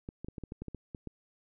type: clicks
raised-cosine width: 3 ms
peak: -27 dBFS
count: 11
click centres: 0.089 / 0.246 / 0.285 / 0.382 / 0.437 / 0.521 / 0.62 / 0.683 / 0.747 / 0.948 / 1.073 s
effects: none